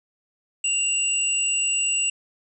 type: tone pair together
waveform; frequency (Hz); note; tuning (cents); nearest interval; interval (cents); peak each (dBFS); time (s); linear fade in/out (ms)
sine; 2780 / 7863; F7 / B8; -9 / -9; octave + tritone; 1800; -23; 0.64-2.1; 5
effects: none